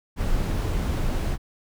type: noise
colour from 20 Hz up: brown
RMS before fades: -24 dBFS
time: 0.16-1.38 s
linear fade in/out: 50 ms
effects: none